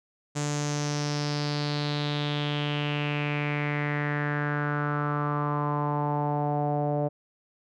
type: tone with low-pass filter sweep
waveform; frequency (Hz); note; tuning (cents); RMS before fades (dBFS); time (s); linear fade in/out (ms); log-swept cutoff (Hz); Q
sawtooth; 146.83; D3; 0; -28; 0.35-7.09; 20; 7200 to 630; 4.7
effects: none